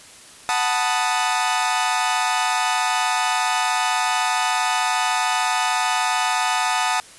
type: chord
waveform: sawtooth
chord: B dominant seventh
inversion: second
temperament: equal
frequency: 740 / 880 / 987.8 / 1244.5 Hz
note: F#5 / A5 / B5 / D#6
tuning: 0 / 0 / 0 / 0 cents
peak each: -20 / -19 / -24 / -21 dBFS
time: 0.49-7 s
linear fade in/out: 0 ms
effects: white hiss -44 dBFS RMS until 7.18 s + resampled to 24000 Hz